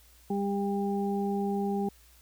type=harmonic tone; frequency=199.9 Hz; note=G3; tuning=34 cents sharp; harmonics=1 / 2 / 4; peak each=-29 / -32 / -35 dBFS; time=0.3-1.89 s; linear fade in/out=5 ms; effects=added 60 Hz sine -58 dBFS peak until 2.21 s + white hiss -60 dBFS RMS until 2.21 s